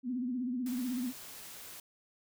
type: tone with vibrato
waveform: sine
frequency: 249.5 Hz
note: B3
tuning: 18 cents sharp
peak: -32 dBFS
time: 0.03-1.13 s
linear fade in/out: 50 ms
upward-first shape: sine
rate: 16 Hz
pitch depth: 90 cents each way
type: noise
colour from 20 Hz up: white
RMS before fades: -48 dBFS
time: 0.66-1.8 s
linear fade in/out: 2 ms
effects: none